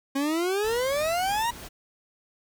40% pulse exponential sweep, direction up, 269.1 to 969 Hz, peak -23 dBFS, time 0.15-1.51 s, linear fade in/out 10 ms
pink noise with tremolo, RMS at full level -41 dBFS, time 0.63-1.69 s, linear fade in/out 20 ms, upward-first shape sine, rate 3.2 Hz, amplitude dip 35%
effects none

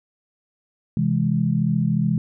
sine chord, C augmented, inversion none, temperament equal, 130.81 / 164.81 / 207.7 Hz, C3 / E3 / G#3, 0 / 0 / 0 cents, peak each -23 / -21 / -22 dBFS, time 0.97-2.18 s, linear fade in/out 2 ms, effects none

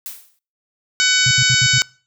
blue noise with exponential decay, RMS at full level -27 dBFS, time 0.06-0.39 s, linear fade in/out 0 ms, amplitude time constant 70 ms
harmonic tone, 750 Hz, F#5, 23 cents sharp, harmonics 2 / 3 / 4 / 5 / 6 / 7 / 8 / 9 / 10, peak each -18 / -20 / -21 / -22 / -23 / -23 / -24 / -25 / -25 dBFS, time 1-1.82 s, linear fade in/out 0 ms
sine tone bursts, 126.9 Hz, B2, 47 cents sharp, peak -17 dBFS, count 5, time 1.26-1.784 s, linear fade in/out 5 ms, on 52 ms, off 66 ms
effects noise-tail reverb RT60 0.4 s tail -24 dB re dry

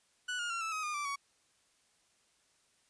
30% pulse tone with pitch steps, 1480 / 1423 / 1368.2 / 1315.5 / 1264.8 / 1216.1 / 1169.3 / 1124.2 Hz, F#6 / F6 / F6 / E6 / D#6 / D#6 / D6 / C#6, 0 / +32 / -36 / -4 / +28 / -40 / -8 / +24 cents, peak -32 dBFS, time 0.28-1.16 s, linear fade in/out 10 ms, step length 110 ms, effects white hiss -71 dBFS RMS until 2.89 s + resampled to 22050 Hz

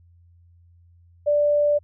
sine tone, 587.3 Hz, D5, in tune, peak -16 dBFS, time 1.26-1.79 s, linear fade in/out 20 ms, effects added 86 Hz sine -51 dBFS peak until 1.83 s

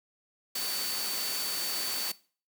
sine tone in noise, 4524 Hz, C#8, 34 cents sharp, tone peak -36 dBFS, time 0.55-2.12 s, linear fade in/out 5 ms, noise white, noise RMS -34 dBFS, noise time 0.55-2.12 s, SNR -5 dB, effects noise-tail reverb RT60 0.4 s tail -20 dB re dry + high-pass 200 Hz 12 dB/octave

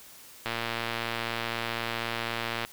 click train, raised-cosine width 0.3 ms, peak -14 dBFS, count 255, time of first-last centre 0.46-2.65 s, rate 116 Hz, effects white hiss -50 dBFS RMS until 2.72 s

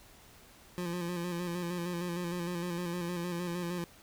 25% pulse tone with vibrato, 174.61 Hz, F3, in tune, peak -30 dBFS, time 0.78-3.84 s, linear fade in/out 0 ms, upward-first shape square, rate 6.5 Hz, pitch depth 36 cents each way, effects pink hiss -57 dBFS RMS until 4.02 s

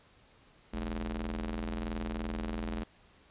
sawtooth ring-modulated tone, 83 Hz, E2, 12 cents sharp, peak -27 dBFS, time 0.73-2.84 s, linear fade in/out 10 ms, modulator 135 Hz, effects pink hiss -62 dBFS RMS until 3.3 s + resampled to 8000 Hz

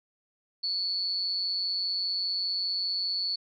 sine tone with amplitude modulation, 4435 Hz, C#8, in tune, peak -24 dBFS, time 0.63-3.36 s, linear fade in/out 10 ms, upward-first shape sine, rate 185 Hz, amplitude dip 70%, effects none

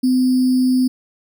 sine tone with sample-and-hold, 255.1 Hz, C4, 44 cents flat, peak -12 dBFS, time 0.03-0.88 s, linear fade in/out 10 ms, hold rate 4900 Hz, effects none

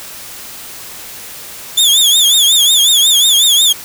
sawtooth tone with vibrato, 3459 Hz, A7, 30 cents flat, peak -4 dBFS, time 1.77-3.73 s, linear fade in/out 10 ms, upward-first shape triangle, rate 5.5 Hz, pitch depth 140 cents each way, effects white hiss -30 dBFS RMS until 3.84 s

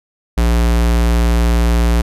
square tone, 58.27 Hz, A#1, in tune, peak -11 dBFS, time 0.37-2.02 s, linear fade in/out 10 ms, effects resampled to 32000 Hz

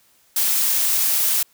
blue noise, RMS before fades -19 dBFS, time 0.36-1.43 s, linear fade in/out 5 ms, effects white hiss -58 dBFS RMS until 1.53 s

